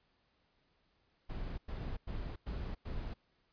brown noise bursts, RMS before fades -40 dBFS, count 5, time 1.29-3.14 s, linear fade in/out 10 ms, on 290 ms, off 100 ms, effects pink hiss -75 dBFS RMS until 3.52 s + resampled to 11025 Hz

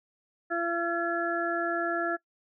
harmonic tone, 340 Hz, F4, 46 cents flat, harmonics 1 / 2 / 4 / 5, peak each -32 / -32 / -32 / -32 dBFS, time 0.5-2.17 s, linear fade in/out 20 ms, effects noise-tail reverb RT60 0.1 s tail -23 dB re dry

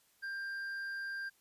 sine tone with hard clipping, 1589 Hz, G6, 23 cents sharp, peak -39 dBFS, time 0.22-1.3 s, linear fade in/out 20 ms, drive 4 dB, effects white hiss -70 dBFS RMS until 1.4 s + resampled to 32000 Hz

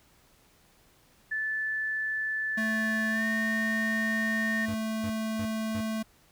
sine tone with pitch glide, 1747 to 1834.9 Hz, A6 to A#6, -13 to -28 cents, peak -28 dBFS, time 1.31-4.66 s, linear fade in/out 10 ms, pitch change +85 cents, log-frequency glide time 3.1-3.25 s
square tone, 220 Hz, A3, in tune, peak -30 dBFS, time 2.57-6.03 s, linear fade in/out 10 ms
square tone bursts, 97.3 Hz, G2, 12 cents flat, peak -36 dBFS, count 4, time 4.68-5.81 s, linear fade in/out 5 ms, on 65 ms, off 290 ms
effects pink hiss -62 dBFS RMS until 6.31 s

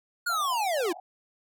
square linear sweep, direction down, 1459 to 311.1 Hz, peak -26 dBFS, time 0.26-0.93 s, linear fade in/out 10 ms
white band-pass noise, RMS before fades -42 dBFS, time 0.29-1 s, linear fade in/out 5 ms, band 690 to 790 Hz, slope 96 dB/octave
effects none

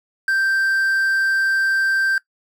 triangle tone with quantisation, 1568 Hz, G6, in tune, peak -14 dBFS, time 0.28-2.18 s, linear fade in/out 2 ms, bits 7, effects noise-tail reverb RT60 0.1 s tail -19 dB re dry

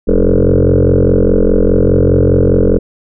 sine tone with frequency modulation, 202.4 Hz, G#3, 44 cents flat, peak -5 dBFS, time 0.07-2.79 s, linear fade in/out 20 ms, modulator 44.9 Hz, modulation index 6.8, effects tanh soft clip ceiling -2 dBFS

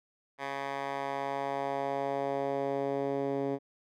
10% pulse tone with band-pass filter sweep, 138.59 Hz, C#3, in tune, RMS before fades -33 dBFS, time 0.38-3.59 s, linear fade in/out 50 ms, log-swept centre 1400 to 350 Hz, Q 1.3, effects none

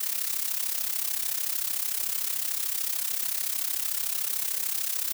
blue noise with amplitude modulation, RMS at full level -26 dBFS, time 0-5.13 s, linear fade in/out 10 ms, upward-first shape sine, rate 33.5 Hz, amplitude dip 75%, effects none

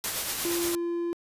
white noise with tremolo, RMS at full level -29 dBFS, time 0.04-0.75 s, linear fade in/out 0 ms, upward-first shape sine, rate 8.5 Hz, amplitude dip 30%
triangle tone, 342.9 Hz, F4, 32 cents flat, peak -25 dBFS, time 0.45-1.13 s, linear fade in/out 0 ms
effects resampled to 32000 Hz

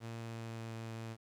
sawtooth tone with pitch glide, 114.8 to 113.15 Hz, A#2 to A2, -26 to +49 cents, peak -38 dBFS, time 0-1.17 s, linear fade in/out 50 ms, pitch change -25 cents, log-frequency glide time 0.18-0.77 s, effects low-pass 9000 Hz 12 dB/octave + 11-bit

